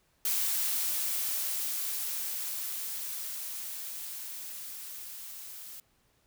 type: noise with level ramp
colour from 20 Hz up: blue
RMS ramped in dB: -29 to -45 dBFS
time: 0.25-5.8 s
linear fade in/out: 2 ms
effects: pink hiss -70 dBFS RMS until 6.26 s